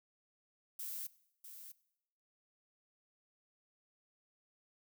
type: noise with echo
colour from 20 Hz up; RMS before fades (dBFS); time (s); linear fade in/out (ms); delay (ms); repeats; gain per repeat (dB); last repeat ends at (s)
violet; -43; 0.79-1.07; 5; 650; 1; -9; 1.72
effects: noise-tail reverb RT60 0.8 s tail -20 dB re dry